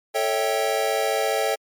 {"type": "chord", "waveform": "square", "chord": "A dominant seventh", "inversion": "none", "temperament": "equal with one note detuned", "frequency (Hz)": [440, 554.4, 649.4, 784], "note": ["A4", "C#5", "E5", "G5"], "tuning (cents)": [0, 0, -26, 0], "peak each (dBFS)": -27, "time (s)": [0.14, 1.56], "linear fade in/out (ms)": 20, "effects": ["MP3 96 kbps"]}